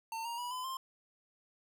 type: tone with pitch steps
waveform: square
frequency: 903 / 938.1 / 974.5 / 1012.4 / 1051.8 Hz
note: A5 / A#5 / B5 / B5 / C6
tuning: +45 / +11 / -23 / +43 / +9 cents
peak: -38 dBFS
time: 0.12-0.77 s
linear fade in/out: 2 ms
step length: 130 ms
effects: none